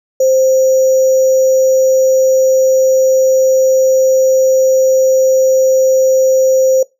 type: tone with sample-and-hold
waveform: sine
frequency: 523.3 Hz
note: C5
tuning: in tune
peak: -7 dBFS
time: 0.2-6.83 s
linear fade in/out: 5 ms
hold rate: 6300 Hz
effects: noise-tail reverb RT60 0.2 s tail -21 dB re dry + low-pass 12000 Hz 12 dB/octave